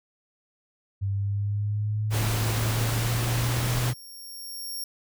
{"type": "linear sweep", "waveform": "sine", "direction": "up", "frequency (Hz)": [98, 123.47], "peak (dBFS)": -24, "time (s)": [1.01, 3.94], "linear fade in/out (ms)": 20}
{"type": "noise", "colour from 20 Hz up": "pink", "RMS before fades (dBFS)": -30, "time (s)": [2.1, 3.94], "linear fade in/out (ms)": 50}
{"type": "tone with exponential growth", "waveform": "15% pulse", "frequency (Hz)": 5540, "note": "F8", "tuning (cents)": -15, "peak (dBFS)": -25, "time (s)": [2.21, 4.84], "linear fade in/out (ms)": 2, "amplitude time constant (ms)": 570}
{"effects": []}